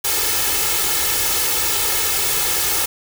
white noise with comb filter, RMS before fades -19 dBFS, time 0.04-2.86 s, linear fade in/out 10 ms, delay 2.3 ms, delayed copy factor +0.75, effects none

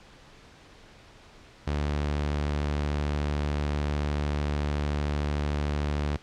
sawtooth tone, 73.42 Hz, D2, in tune, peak -22 dBFS, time 1.67-6.17 s, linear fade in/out 5 ms, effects pink hiss -52 dBFS RMS until 6.22 s + low-pass 5000 Hz 12 dB/octave

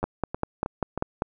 two click trains, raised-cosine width 1 ms, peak -15 / -10 dBFS, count 4 / 7, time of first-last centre 0.03-0.976 / 0.04-1.221 s, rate 3.17 / 5.08 Hz, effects none

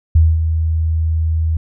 sine tone with ADSR envelope, 80.4 Hz, E2, 43 cents flat, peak -5 dBFS, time 0.15-1.57 s, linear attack 7 ms, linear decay 220 ms, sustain -8 dB, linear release 3 ms, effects none

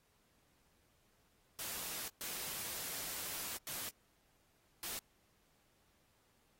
white noise bursts at uneven times, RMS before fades -43 dBFS, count 4, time 1.59-2.08 / 2.21-3.57 / 3.67-3.89 / 4.83-4.99 s, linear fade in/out 0 ms, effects pink hiss -74 dBFS RMS until 6.59 s + AAC 48 kbps

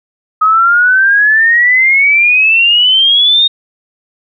sine exponential sweep, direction up, 1258 to 3720 Hz, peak -5 dBFS, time 0.41-3.48 s, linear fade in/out 10 ms, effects none

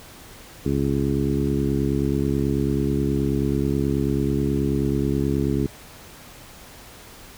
harmonic tone with a mistuned harmonic, 69.3 Hz, C#2, in tune, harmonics 1 / 2 / 3 / 4 / 5 / 6, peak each -28 / -25 / -27 / -25 / -27 / -29 dBFS, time 0.65-5.67 s, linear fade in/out 10 ms, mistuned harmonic 1, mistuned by +16 cents, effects pink hiss -44 dBFS RMS until 7.37 s

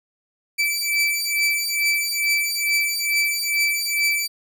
sawtooth beating tone pair, 2318 / 2320.3 Hz, D7 / D7, -23 / -22 cents, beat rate 2.3 Hz, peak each -19 dBFS, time 0.58-4.28 s, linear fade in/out 20 ms, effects none

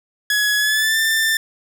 sawtooth tone with pitch glide, 1685 to 1783.1 Hz, G#6 to A6, +25 to +23 cents, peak -12 dBFS, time 0.3-1.37 s, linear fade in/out 2 ms, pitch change +98 cents, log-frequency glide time 0.57-0.98 s, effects none

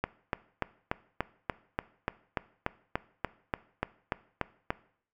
click train, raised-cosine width 0.5 ms, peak -13 dBFS, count 17, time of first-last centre 0.04-4.705 s, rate 3.43 Hz, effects noise-tail reverb RT60 0.6 s tail -19 dB re dry

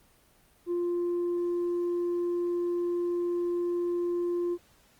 sine tone with tanh clipping, 349.2 Hz, F4, in tune, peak -27 dBFS, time 0.66-4.58 s, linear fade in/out 50 ms, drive 1 dB, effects pink hiss -62 dBFS RMS until 4.99 s + Opus 24 kbps

